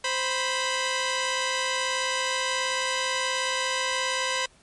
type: tone pair together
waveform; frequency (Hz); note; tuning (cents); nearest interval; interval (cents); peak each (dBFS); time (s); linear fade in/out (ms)
10% pulse; 521.8 / 985; C5 / B5; -5 / -5; major seventh; 1100; -19; 0.04-4.46; 5
effects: pink hiss -58 dBFS RMS until 4.62 s + MP3 48 kbps